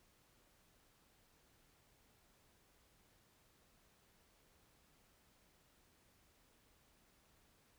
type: silence
effects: pink hiss -72 dBFS RMS until 7.78 s